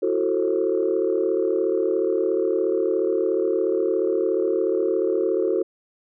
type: chord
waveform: sine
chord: F# half-diminished seventh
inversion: third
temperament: just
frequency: 333 / 370 / 444 / 532.8 Hz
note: E4 / F#4 / A4 / C5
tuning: +18 / 0 / +16 / +31 cents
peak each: -26 / -22 / -23 / -27 dBFS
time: 0.02-5.63 s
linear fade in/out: 10 ms
effects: tanh soft clip ceiling -11 dBFS

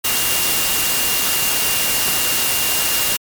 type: tone in noise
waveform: sine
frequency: 2800 Hz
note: F7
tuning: 4 cents sharp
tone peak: -25 dBFS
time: 0.04-3.17 s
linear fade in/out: 10 ms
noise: white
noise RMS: -18 dBFS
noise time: 0.04-3.17 s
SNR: -10 dB
effects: MP3 96 kbps

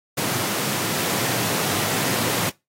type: high-pass noise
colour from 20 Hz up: pink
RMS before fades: -24 dBFS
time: 0.17-2.5 s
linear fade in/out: 10 ms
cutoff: 100 Hz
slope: 96 dB/octave
effects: noise-tail reverb RT60 0.2 s tail -20 dB re dry + AAC 48 kbps

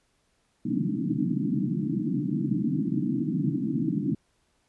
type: band-pass noise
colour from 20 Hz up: white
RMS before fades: -27 dBFS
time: 0.65-4.15 s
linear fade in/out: 5 ms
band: 130 to 320 Hz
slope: 96 dB/octave
effects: pink hiss -70 dBFS RMS until 4.68 s + resampled to 24000 Hz

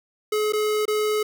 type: tone with dropouts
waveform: square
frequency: 425.5 Hz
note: G#4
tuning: 42 cents sharp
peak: -21 dBFS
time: 0.32-1.23 s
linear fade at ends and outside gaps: 5 ms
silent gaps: 0.524-0.533 / 0.855-0.879 s
effects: none

